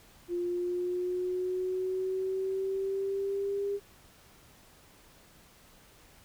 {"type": "exponential sweep", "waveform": "sine", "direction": "up", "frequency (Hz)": [349.2, 403.4], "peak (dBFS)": -29, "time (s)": [0.28, 3.8], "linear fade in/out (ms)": 50, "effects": ["pink hiss -58 dBFS RMS until 6.24 s"]}